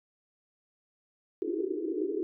pink band-pass noise, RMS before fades -32 dBFS, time 1.42-2.23 s, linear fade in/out 0 ms, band 300 to 430 Hz, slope 96 dB/octave, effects none

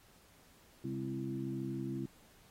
harmonic tone with a mistuned harmonic, 66.8 Hz, C2, 36 cents sharp, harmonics 2 / 3 / 4 / 5, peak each -41 / -43 / -42 / -41 dBFS, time 0.84-2.06 s, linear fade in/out 5 ms, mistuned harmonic 4, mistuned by -33 cents, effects pink hiss -64 dBFS RMS until 2.5 s + AAC 48 kbps

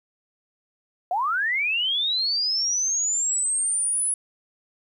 sine linear sweep, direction up, 679 to 10310 Hz, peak -21 dBFS, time 1.11-4.14 s, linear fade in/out 2 ms, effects 10-bit

